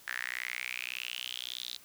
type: tone with high-pass filter sweep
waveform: sawtooth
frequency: 61.74 Hz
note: B1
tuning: in tune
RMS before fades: -39 dBFS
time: 0.07-1.77 s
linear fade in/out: 10 ms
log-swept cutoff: 1700 to 3900 Hz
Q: 6.7
effects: white hiss -57 dBFS RMS until 1.84 s